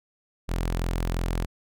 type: tone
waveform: sawtooth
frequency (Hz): 42.9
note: F1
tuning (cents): -30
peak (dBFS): -21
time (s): 0.48-1.46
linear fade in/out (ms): 20
effects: none